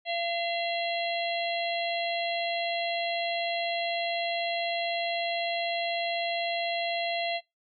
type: harmonic tone with a mistuned harmonic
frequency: 683 Hz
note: F5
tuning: 39 cents flat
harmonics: 1 / 3 / 4 / 5 / 6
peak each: -30 / -35 / -36 / -37 / -38 dBFS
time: 0.05-7.41 s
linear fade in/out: 50 ms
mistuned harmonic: 5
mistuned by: -57 cents
effects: noise-tail reverb RT60 0.2 s tail -23 dB re dry